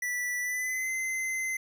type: tone with pitch glide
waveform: square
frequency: 1966 to 2060 Hz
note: B6 to C7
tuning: -8 to -28 cents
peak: -30 dBFS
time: 0.02-1.57 s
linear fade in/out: 5 ms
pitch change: +80 cents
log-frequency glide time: 0.4-0.9 s
effects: none